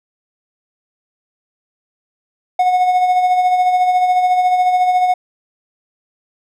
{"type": "tone with tremolo", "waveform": "triangle", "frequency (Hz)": 730, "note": "F#5", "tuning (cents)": -24, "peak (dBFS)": -7, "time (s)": [2.59, 5.14], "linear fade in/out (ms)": 5, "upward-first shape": "sine", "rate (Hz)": 14, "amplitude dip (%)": 45, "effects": []}